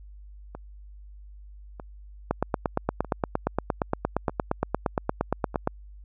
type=two click trains; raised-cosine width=1 ms; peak=-23 / -9 dBFS; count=5 / 30; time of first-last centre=0.55-5.544 / 2.31-5.674 s; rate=0.801 / 8.62 Hz; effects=added 50 Hz sine -43 dBFS peak until 6.04 s